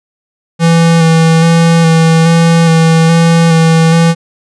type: tone with vibrato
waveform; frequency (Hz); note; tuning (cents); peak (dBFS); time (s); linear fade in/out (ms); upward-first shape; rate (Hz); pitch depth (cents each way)
square; 164.7; E3; -1; -5; 0.59-4.15; 50; square; 1.2; 18
effects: resampled to 22050 Hz

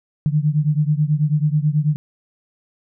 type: beating tone pair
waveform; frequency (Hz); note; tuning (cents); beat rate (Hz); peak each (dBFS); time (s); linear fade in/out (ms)
sine; 147.3 / 156.5; D3 / D#3; +6 / +10; 9.2; -17 / -19; 0.26-1.96; 0
effects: none

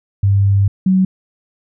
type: tone pair in turn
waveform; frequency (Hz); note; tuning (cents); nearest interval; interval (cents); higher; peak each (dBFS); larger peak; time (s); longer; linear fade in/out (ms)
sine; 99.2 / 187.91; G2 / F#3; +21 / +27; major seventh; 1106; second; -9; neither; 0.23-0.68 / 0.86-1.05; first; 5
effects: none

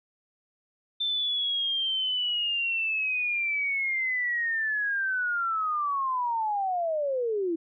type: linear sweep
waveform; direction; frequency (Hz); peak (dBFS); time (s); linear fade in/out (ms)
sine; down; 3568 to 319.3; -25; 1-7.56; 10
effects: none

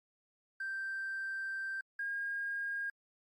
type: tone pair in turn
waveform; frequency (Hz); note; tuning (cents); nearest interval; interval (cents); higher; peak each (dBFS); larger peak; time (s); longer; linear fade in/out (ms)
triangle; 1568 / 1622.4; G6 / G#6; 0 / -41; minor second; 59; second; -33 / -31; second; 0.6-1.81 / 1.99-2.9; first; 5
effects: tanh soft clip ceiling -33 dBFS + AAC 64 kbps

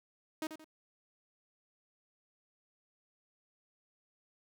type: tone with echo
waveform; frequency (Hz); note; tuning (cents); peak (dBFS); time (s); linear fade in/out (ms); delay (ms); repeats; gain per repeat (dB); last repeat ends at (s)
sawtooth; 313.2; D#4; +11; -31; 0.42-0.47; 2; 87; 2; -9; 0.644
effects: none

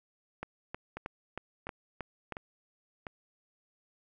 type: two click trains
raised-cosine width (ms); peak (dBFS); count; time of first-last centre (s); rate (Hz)
0.5; -22 / -24; 7 / 4; 0.43-2.323 / 0.97-3.068; 3.17 / 1.43
effects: none

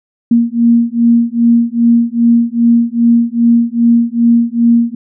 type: beating tone pair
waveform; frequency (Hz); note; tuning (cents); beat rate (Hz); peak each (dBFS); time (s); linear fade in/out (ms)
sine; 233.1 / 235.6; A#3 / A#3; 0 / +19; 2.5; -10; 0.31-4.95; 5
effects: none

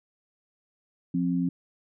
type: tone pair together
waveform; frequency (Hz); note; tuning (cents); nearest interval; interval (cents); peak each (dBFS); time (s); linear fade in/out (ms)
sine; 175.26 / 264.5; F3 / C4; +6 / +19; perfect fifth; 713; -26; 1.14-1.49; 5
effects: none

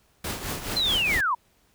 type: noise with tremolo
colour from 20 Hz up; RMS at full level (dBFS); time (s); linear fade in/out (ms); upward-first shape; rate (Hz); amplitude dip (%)
pink; -29; 0.24-1.21; 5; triangle; 4.7; 70
type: linear sweep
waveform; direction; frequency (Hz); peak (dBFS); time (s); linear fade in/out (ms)
sine; down; 4186 to 905; -21; 0.76-1.35; 10
effects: pink hiss -64 dBFS RMS until 1.74 s

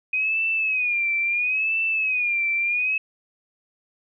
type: tone with vibrato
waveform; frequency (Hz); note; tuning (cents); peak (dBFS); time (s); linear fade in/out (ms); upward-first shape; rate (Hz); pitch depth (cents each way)
sine; 2495; D#7; +4; -20; 0.13-2.98; 5; sine; 0.74; 110
effects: none

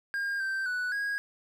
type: tone with pitch steps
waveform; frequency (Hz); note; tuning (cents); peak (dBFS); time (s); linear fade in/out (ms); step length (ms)
triangle; 1613 / 1562 / 1482 / 1644; G6 / G6 / F#6 / G#6; +49 / -7 / +2 / -18; -27; 0.14-1.18; 0; 260
effects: none

